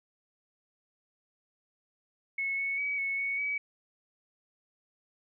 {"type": "tone with pitch steps", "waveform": "sine", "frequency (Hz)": [2194, 2210, 2272, 2204, 2222, 2277], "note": ["C#7", "C#7", "C#7", "C#7", "C#7", "C#7"], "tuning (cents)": [-18, -6, 42, -11, 4, 46], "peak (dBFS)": -29, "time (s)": [2.38, 3.58], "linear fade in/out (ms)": 5, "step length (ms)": 200, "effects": []}